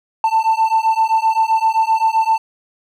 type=beating tone pair; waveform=triangle; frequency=886 / 893.7 Hz; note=A5 / A5; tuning=+12 / +27 cents; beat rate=7.7 Hz; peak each=-13 dBFS; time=0.24-2.38 s; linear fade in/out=2 ms; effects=tanh soft clip ceiling -5 dBFS